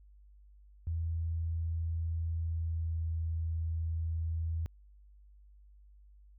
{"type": "tone with pitch glide", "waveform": "sine", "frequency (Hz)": [82.41, 81.65], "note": ["E2", "E2"], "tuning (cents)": [0, -16], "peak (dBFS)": -31, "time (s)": [0.87, 4.66], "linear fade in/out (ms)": 0, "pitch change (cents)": -16, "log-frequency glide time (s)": [2.43, 3.07], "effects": ["added 50 Hz sine -55 dBFS peak until 6.38 s"]}